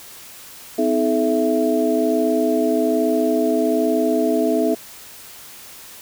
sine tone cluster, 254.2 / 315.4 / 428.9 / 663 Hz, C4 / D#4 / A4 / E5, -50 / +24 / -44 / +10 cents, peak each -21 dBFS, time 0.78-4.75 s, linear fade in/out 10 ms, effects white hiss -40 dBFS RMS until 6.01 s

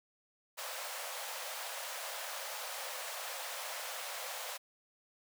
pink high-pass noise, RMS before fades -42 dBFS, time 0.57-4.58 s, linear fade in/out 20 ms, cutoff 500 Hz, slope 96 dB/octave, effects none

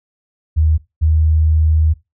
sine tone pair in turn, 78.2 / 78.58 Hz, D#2 / D#2, +9 / +18 cents, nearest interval unison, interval 9 cents, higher second, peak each -10 dBFS, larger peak neither, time 0.56-0.78 / 1.01-1.94 s, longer second, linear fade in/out 20 ms, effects noise-tail reverb RT60 0.2 s tail -17 dB re dry

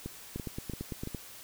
two click trains, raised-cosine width 3 ms, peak -23 / -24 dBFS, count 8 / 4, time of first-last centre 0.36-1.147 / 0.06-1.074 s, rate 8.89 / 2.96 Hz, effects white hiss -49 dBFS RMS until 1.43 s

